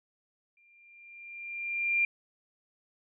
sine tone with exponential growth, 2387 Hz, D7, 28 cents sharp, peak -22 dBFS, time 0.57-2.05 s, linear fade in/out 2 ms, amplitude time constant 320 ms, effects none

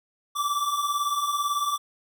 square beating tone pair, 1149 / 1167 Hz, D6 / D6, -38 / -11 cents, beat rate 18 Hz, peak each -31 / -26 dBFS, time 0.35-1.78 s, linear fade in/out 20 ms, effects none

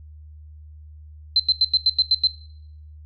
sine tone bursts, 4087 Hz, C8, 41 cents flat, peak -13 dBFS, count 8, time 1.36-2.272 s, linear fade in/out 2 ms, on 37 ms, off 88 ms, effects noise-tail reverb RT60 0.7 s tail -19 dB re dry + added 76 Hz sine -40 dBFS peak until 3.05 s

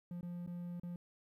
triangle tone with dropouts, 174.9 Hz, F3, 3 cents sharp, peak -39 dBFS, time 0.11-0.96 s, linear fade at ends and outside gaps 2 ms, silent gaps 0.21-0.229 / 0.464-0.474 / 0.798-0.833 s, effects 13-bit

